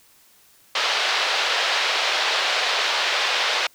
white band-pass noise, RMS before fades -22 dBFS, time 0.75-3.67 s, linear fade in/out 5 ms, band 500 to 4300 Hz, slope 24 dB/octave, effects white hiss -55 dBFS RMS until 3.74 s

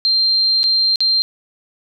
sine tone with dropouts, 4166 Hz, C8, 8 cents flat, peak -12 dBFS, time 0.05-1.22 s, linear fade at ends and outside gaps 0 ms, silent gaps 0.632-0.64 / 0.958-1.005 s, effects none

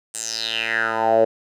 10% pulse tone with band-pass filter sweep, 112.7 Hz, A2, 42 cents sharp, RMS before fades -21 dBFS, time 0.14-1.25 s, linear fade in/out 10 ms, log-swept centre 8600 to 510 Hz, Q 5.5, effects none

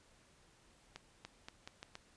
accelerating click train, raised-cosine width 0.2 ms, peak -29 dBFS, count 6, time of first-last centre 0.96-1.954 s, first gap 290 ms, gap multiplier 0.81, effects pink hiss -67 dBFS RMS until 2.16 s + resampled to 22050 Hz

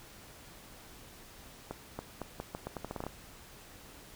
accelerating click train, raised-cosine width 1 ms, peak -23 dBFS, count 13, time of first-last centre 1.71-3.066 s, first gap 280 ms, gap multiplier 0.81, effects pink hiss -53 dBFS RMS until 4.15 s

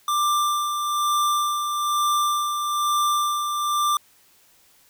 square tone with tremolo, 1184 Hz, D6, 14 cents sharp, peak -19 dBFS, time 0.08-3.97 s, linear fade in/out 2 ms, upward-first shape sine, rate 1.1 Hz, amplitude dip 45%, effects white hiss -57 dBFS RMS until 4.89 s

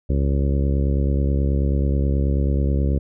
harmonic tone, 69.3 Hz, C#2, in tune, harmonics 1 / 2 / 3 / 4 / 5 / 6 / 7 / 8, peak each -18 / -24 / -28 / -30 / -32 / -34 / -35 / -36 dBFS, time 0.09-2.99 s, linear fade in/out 10 ms, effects none

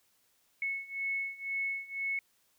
sine beating tone pair, 2198 / 2200 Hz, C#7 / C#7, -15 / -14 cents, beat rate 2 Hz, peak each -37 / -35 dBFS, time 0.62-2.19 s, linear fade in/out 2 ms, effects white hiss -71 dBFS RMS until 2.58 s

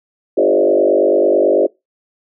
sine tone with frequency modulation, 475 Hz, A#4, 33 cents sharp, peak -9 dBFS, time 0.37-1.67 s, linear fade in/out 10 ms, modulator 49.1 Hz, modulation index 2.9, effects noise-tail reverb RT60 0.2 s tail -24 dB re dry

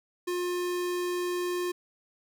square tone, 355.8 Hz, F4, 32 cents sharp, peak -29 dBFS, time 0.27-1.72 s, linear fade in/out 10 ms, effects none

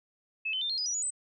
sine tone with pitch steps, 2600 / 3056 / 3593 / 4224 / 4965 / 5837 / 6861 / 8066 Hz, E7 / G7 / A7 / C8 / D#8 / F#8 / A8 / B8, -24 / -45 / +36 / +16 / -5 / -24 / -45 / +36 cents, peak -29 dBFS, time 0.45-1.106 s, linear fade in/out 10 ms, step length 82 ms, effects none

